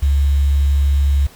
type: tone with quantisation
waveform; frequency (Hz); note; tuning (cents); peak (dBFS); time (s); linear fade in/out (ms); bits
sine; 70.2; C#2; +22; -11; 0.02-1.27; 10; 6
effects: pink hiss -44 dBFS RMS until 1.35 s